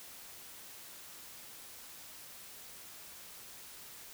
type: silence
effects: white hiss -51 dBFS RMS until 4.13 s